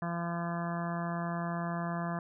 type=harmonic tone; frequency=170.7 Hz; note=F3; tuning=39 cents flat; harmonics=1 / 2 / 3 / 4 / 5 / 6 / 7 / 8 / 9 / 10; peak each=-34 / -45 / -50 / -39 / -49 / -42 / -44 / -50 / -48 / -46 dBFS; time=0.02-2.19 s; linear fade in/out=2 ms; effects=none